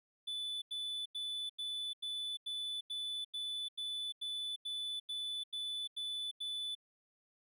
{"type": "tone bursts", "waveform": "triangle", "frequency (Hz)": 3486, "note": "A7", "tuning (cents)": -17, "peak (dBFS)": -36, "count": 15, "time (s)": [0.27, 6.752], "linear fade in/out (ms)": 10, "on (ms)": 350, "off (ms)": 88, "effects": []}